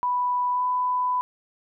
sine tone with pitch glide, 987.8 to 997.5 Hz, B5 to B5, 0 to +17 cents, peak -21 dBFS, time 0.03-1.21 s, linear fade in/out 0 ms, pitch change +17 cents, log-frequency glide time 0.51-0.63 s, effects none

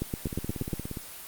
two click trains, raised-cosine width 3 ms, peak -16 / -21 dBFS, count 7 / 13, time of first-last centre 0.02-0.732 / 0.27-0.972 s, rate 8.43 / 17.1 Hz, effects white hiss -43 dBFS RMS until 1.27 s + Opus 32 kbps

